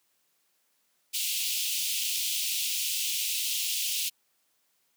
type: high-pass noise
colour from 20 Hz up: pink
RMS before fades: -30 dBFS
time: 1.13-4.1 s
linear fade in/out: 20 ms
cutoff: 2600 Hz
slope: 48 dB/octave
effects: white hiss -72 dBFS RMS until 4.96 s + high-pass 150 Hz 12 dB/octave